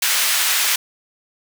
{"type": "high-pass noise", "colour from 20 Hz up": "pink", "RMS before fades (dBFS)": -18, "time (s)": [0.02, 0.76], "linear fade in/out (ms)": 5, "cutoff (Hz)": 1800, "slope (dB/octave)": 12, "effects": []}